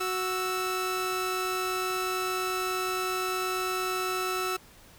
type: tone pair together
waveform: sawtooth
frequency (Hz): 370 / 1319.3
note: F#4 / E6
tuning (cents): 0 / +1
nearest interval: octave + minor seventh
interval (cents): 2201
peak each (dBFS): -27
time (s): 0-4.57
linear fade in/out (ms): 10
effects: pink hiss -54 dBFS RMS until 4.98 s